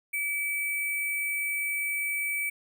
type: tone with sample-and-hold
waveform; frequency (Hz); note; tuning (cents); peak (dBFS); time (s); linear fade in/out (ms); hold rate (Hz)
sine; 2300; D7; -37; -27; 0.13-2.5; 10; 11025
effects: none